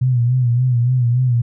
sine tone with vibrato, 123.47 Hz, B2, in tune, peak -12 dBFS, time 0.01-1.42 s, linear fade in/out 10 ms, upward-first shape sine, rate 3.5 Hz, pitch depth 74 cents each way, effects none

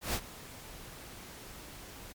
pink noise with ADSR envelope, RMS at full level -31 dBFS, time 0.01-2.13 s, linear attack 130 ms, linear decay 60 ms, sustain -17 dB, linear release 16 ms, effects MP3 96 kbps

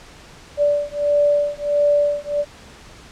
sine beating tone pair, 582 / 583.5 Hz, D5 / D5, -16 / -11 cents, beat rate 1.5 Hz, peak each -18 dBFS, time 0.57-2.45 s, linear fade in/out 50 ms, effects pink hiss -43 dBFS RMS until 3.11 s + low-pass 7000 Hz 12 dB/octave

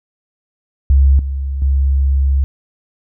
sine tone with level steps, 68.2 Hz, C#2, 28 cents flat, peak -6 / -17 / -10 dBFS, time 0.9-2.44 s, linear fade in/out 0 ms, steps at 1.19 / 1.62 s, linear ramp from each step 2 ms, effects none

